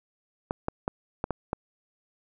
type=clicks; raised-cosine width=1 ms; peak=-13 dBFS; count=6; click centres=0.509 / 0.684 / 0.879 / 1.241 / 1.307 / 1.531 s; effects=none